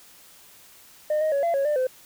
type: tone with pitch steps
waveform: sine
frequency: 608 / 624 / 560 / 680 / 552 / 596 / 514 Hz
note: D#5 / D#5 / C#5 / F5 / C#5 / D5 / C5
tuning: -40 / +5 / +18 / -46 / -7 / +25 / -31 cents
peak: -18 dBFS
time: 1.1-1.87 s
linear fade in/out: 5 ms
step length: 110 ms
effects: tanh soft clip ceiling -19 dBFS + white hiss -51 dBFS RMS until 2.05 s